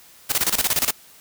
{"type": "noise with tremolo", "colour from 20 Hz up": "white", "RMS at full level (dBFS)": -19, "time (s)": [0.29, 0.92], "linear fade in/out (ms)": 20, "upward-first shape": "square", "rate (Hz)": 17, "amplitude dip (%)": 80, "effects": ["white hiss -49 dBFS RMS until 1.2 s"]}